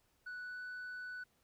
sine tone with pitch glide, 1480 to 1488.6 Hz, F#6 to F#6, 0 to +10 cents, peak -40 dBFS, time 0.26-1.24 s, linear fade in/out 10 ms, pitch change +10 cents, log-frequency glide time 0.41-0.62 s, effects tanh soft clip ceiling -42 dBFS + pink hiss -75 dBFS RMS until 1.43 s

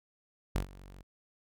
sawtooth tone with ADSR envelope, 47 Hz, F#1, 28 cents sharp, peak -23 dBFS, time 0.55-1.03 s, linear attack 9 ms, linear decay 100 ms, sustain -22 dB, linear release 22 ms, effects none

